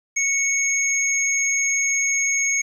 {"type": "tone pair together", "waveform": "sine", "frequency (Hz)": [2217, 6529], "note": ["C#7", "G#8"], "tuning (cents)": [0, -30], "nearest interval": "octave + perfect fifth", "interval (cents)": 1870, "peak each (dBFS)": -21, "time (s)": [0.16, 2.62], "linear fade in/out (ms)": 10, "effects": ["8-bit"]}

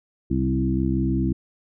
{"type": "harmonic tone with a mistuned harmonic", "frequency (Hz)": 65.7, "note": "C2", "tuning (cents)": 8, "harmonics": [1, 2, 3, 4, 5], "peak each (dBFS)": [-26, -26, -26, -26, -26], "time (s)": [0.3, 1.33], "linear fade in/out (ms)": 10, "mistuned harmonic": 3, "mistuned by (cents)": -16, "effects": []}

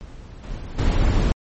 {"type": "noise with level steps", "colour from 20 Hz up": "brown", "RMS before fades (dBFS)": [-38, -30, -32, -18], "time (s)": [0.01, 1.32], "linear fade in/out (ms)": 0, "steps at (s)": [0.43, 0.58, 0.78], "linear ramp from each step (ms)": 10, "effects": ["MP3 32 kbps"]}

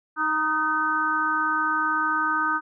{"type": "harmonic tone with a mistuned harmonic", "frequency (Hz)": 311.1, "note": "D#4", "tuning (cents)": 0, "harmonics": [1, 3, 4, 5], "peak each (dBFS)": [-33, -29, -24, -25], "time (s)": [0.16, 2.61], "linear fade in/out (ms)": 50, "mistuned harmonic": 5, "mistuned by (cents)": -30, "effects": []}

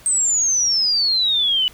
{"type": "exponential sweep", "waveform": "sine", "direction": "down", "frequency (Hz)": [8360, 2945], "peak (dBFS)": -15, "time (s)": [0.06, 1.68], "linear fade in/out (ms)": 0, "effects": ["pink hiss -46 dBFS RMS until 1.73 s"]}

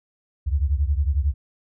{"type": "beating tone pair", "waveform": "sine", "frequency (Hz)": [68, 79], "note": ["C#2", "D#2"], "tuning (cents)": [-33, 27], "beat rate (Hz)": 11, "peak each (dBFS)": [-20, -23], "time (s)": [0.46, 1.34], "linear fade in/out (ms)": 20, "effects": []}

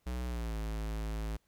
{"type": "tone with pitch glide", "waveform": "square", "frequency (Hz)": [61.6, 53.94], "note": ["B1", "A1"], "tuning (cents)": [-4, -34], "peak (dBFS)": -35, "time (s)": [0.06, 1.37], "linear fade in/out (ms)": 10, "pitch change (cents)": -230, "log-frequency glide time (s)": [0.25, 0.57], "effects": ["pink hiss -75 dBFS RMS until 1.47 s"]}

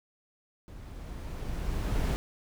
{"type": "noise with level ramp", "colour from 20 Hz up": "brown", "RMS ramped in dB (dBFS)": [-46, -26], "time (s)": [0.68, 2.16], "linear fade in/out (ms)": 0, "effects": []}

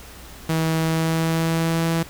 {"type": "tone with pitch glide", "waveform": "sawtooth", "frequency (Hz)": [161.2, 165.16], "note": ["E3", "E3"], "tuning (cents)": [-38, 4], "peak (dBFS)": -15, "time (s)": [0.49, 2.03], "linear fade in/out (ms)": 5, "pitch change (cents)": 42, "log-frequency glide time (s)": [0.78, 1.87], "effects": ["added 60 Hz sine -45 dBFS peak until 2.09 s", "pink hiss -42 dBFS RMS until 2.09 s"]}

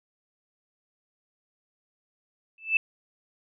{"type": "tone with exponential growth", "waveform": "sine", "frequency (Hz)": 2637, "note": "E7", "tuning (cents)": 0, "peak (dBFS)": -15, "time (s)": [2.58, 2.77], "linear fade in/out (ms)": 2, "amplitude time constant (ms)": 41, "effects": []}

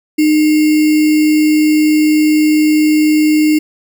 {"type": "tone with sample-and-hold", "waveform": "sine", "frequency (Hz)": 306.1, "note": "D#4", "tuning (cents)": -28, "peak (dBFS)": -7, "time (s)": [0.18, 3.59], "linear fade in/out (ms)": 10, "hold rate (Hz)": 2450, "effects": []}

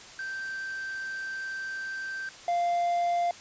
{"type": "tone pair in turn", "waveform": "triangle", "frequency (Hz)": [1562, 695.8], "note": ["G6", "F5"], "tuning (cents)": [-7, -7], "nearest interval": "octave + major second", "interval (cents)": 1400, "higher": "first", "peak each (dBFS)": [-31, -22], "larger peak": "second", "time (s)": [[0.19, 2.29], [2.48, 3.31]], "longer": "first", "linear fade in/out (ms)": 2, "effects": ["white hiss -47 dBFS RMS until 3.4 s", "resampled to 16000 Hz"]}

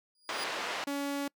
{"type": "tone with exponential growth", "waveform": "35% pulse", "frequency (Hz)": 4866, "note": "D#8", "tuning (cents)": -39, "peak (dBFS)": -33, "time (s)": [0.15, 0.44], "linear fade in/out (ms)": 2, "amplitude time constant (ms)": 63}
{"type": "band-pass noise", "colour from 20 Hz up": "pink", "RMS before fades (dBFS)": -36, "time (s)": [0.29, 0.84], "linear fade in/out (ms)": 0, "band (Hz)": [570, 4000], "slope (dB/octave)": 12}
{"type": "tone", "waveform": "sawtooth", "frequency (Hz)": 282.2, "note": "C#4", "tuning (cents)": 31, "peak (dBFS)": -28, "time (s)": [0.87, 1.28], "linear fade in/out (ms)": 5}
{"effects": ["noise-tail reverb RT60 0.1 s tail -26 dB re dry"]}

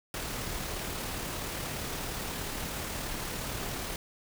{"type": "noise with amplitude modulation", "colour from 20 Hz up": "pink", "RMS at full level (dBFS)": -35, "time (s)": [0.14, 3.96], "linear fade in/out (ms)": 2, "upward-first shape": "sine", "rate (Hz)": 37, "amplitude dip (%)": 25, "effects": []}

